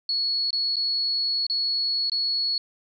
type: tone with dropouts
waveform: sine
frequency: 4370 Hz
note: C#8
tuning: 26 cents flat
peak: -22 dBFS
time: 0.09-2.58 s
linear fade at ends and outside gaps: 2 ms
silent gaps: 0.506-0.529 / 0.758-0.766 / 1.467-1.498 / 2.098-2.118 s
effects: none